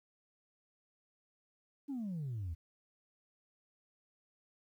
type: exponential sweep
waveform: sine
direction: down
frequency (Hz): 294.2 to 76.8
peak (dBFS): -35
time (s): 1.88-2.55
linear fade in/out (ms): 20
effects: tanh soft clip ceiling -35 dBFS + 12-bit